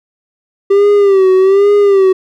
triangle tone with vibrato, 392 Hz, G4, in tune, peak -3 dBFS, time 0.7-2.13 s, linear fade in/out 10 ms, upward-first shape sine, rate 1.2 Hz, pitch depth 80 cents each way, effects none

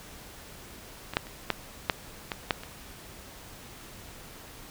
clicks, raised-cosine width 0.3 ms, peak -19 / -7 / -28 / -8 / -6 / -14 / -7 / -24 dBFS, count 8, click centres 1.136 / 1.169 / 1.269 / 1.503 / 1.898 / 2.318 / 2.508 / 2.635 s, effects pink hiss -47 dBFS RMS until 4.7 s

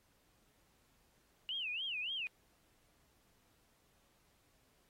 sine tone with vibrato, 2819 Hz, F7, 16 cents sharp, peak -37 dBFS, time 1.49-2.27 s, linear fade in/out 0 ms, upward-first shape sine, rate 3.5 Hz, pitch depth 250 cents each way, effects pink hiss -73 dBFS RMS until 4.89 s + AAC 48 kbps

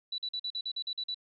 sine tone bursts, 3951 Hz, B7, in tune, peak -32 dBFS, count 10, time 0.12-1.145 s, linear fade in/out 5 ms, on 62 ms, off 45 ms, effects none

